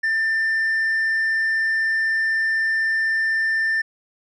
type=tone with hard clipping; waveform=triangle; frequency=1788 Hz; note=A6; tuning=27 cents sharp; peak=-17 dBFS; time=0.03-3.82 s; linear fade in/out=10 ms; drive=1 dB; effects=none